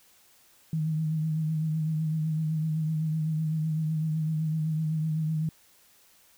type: tone with vibrato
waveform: sine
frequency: 157.1 Hz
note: D#3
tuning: 17 cents sharp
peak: -25 dBFS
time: 0.73-5.49 s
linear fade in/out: 2 ms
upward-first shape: triangle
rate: 7.9 Hz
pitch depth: 45 cents each way
effects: white hiss -60 dBFS RMS until 6.37 s